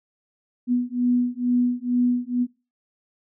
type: beating tone pair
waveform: sine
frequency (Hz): 244.5 / 246.7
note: B3 / B3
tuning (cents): -17 / -2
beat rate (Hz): 2.2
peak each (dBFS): -22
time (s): 0.67-2.47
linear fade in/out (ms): 50
effects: noise-tail reverb RT60 0.3 s tail -19 dB re dry